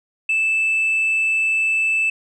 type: tone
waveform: sine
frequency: 2634 Hz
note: E7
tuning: 2 cents flat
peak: -14 dBFS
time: 0.29-2.1 s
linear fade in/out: 5 ms
effects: tanh soft clip ceiling -14 dBFS